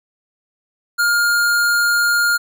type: tone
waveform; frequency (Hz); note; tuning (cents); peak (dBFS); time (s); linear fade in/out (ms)
square; 1413; F6; +20; -14; 0.98-2.38; 20
effects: none